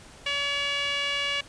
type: tone with band-pass filter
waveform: sawtooth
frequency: 568 Hz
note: C#5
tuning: 42 cents sharp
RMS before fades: -28 dBFS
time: 0.26-1.41 s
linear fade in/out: 5 ms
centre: 2700 Hz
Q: 3.1
effects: pink hiss -49 dBFS RMS until 1.48 s + resampled to 22050 Hz